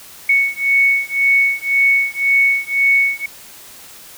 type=beating tone pair; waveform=sine; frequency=2217 / 2218.9 Hz; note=C#7 / C#7; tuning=0 / +1 cents; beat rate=1.9 Hz; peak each=-15 dBFS; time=0.29-3.26 s; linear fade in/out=5 ms; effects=white hiss -39 dBFS RMS until 4.17 s